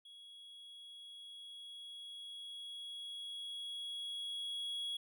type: tone with level ramp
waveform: triangle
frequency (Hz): 3333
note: G#7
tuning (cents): +5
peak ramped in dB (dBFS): -52 to -36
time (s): 0.05-4.97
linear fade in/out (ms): 5
effects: none